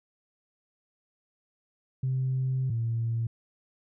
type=tone pair in turn; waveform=sine; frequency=130.5 / 115.06 Hz; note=C3 / A#2; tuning=-4 / -22 cents; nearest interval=major second; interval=218 cents; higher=first; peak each=-24 / -25 dBFS; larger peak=first; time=2.03-2.7 / 2.7-3.27 s; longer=first; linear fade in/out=5 ms; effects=tanh soft clip ceiling -21 dBFS